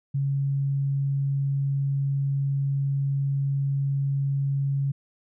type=tone; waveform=sine; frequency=138.6 Hz; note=C#3; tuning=in tune; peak=-22 dBFS; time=0.14-4.92 s; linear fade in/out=10 ms; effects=none